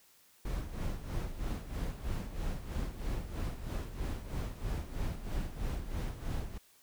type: noise with tremolo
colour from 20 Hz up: brown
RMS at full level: -34 dBFS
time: 0.45-6.58 s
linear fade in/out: 5 ms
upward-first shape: sine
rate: 3.1 Hz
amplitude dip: 70%
effects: white hiss -64 dBFS RMS until 6.82 s